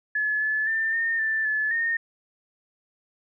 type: tone with pitch steps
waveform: sine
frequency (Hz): 1712 / 1727 / 1789 / 1825 / 1769 / 1726 / 1837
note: A6 / A6 / A6 / A#6 / A6 / A6 / A#6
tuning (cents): -48 / -33 / +28 / -37 / +9 / -34 / -26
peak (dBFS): -22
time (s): 0.15-1.97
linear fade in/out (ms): 5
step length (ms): 260
effects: none